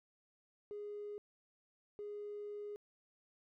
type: tone bursts at uneven times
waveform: triangle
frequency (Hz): 413.8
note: G#4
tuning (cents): -6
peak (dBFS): -39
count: 2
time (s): 0.71-1.18 / 1.99-2.76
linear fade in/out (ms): 0
effects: tanh soft clip ceiling -40 dBFS